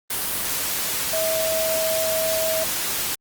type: tone in noise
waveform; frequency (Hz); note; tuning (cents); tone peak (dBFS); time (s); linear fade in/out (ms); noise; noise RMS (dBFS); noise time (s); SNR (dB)
sine; 643; E5; -43; -22; 1.13-2.64; 5; white; -25; 0.1-3.15; 0
effects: Opus 32 kbps